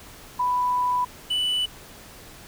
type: tone pair in turn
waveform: sine / triangle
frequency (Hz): 991 / 2976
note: B5 / F#7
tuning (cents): +6 / +9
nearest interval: octave + perfect fifth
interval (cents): 1903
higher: second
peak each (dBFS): -20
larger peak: neither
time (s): 0.39-1.05 / 1.3-1.66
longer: first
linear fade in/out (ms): 10
effects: pink hiss -45 dBFS RMS until 2.47 s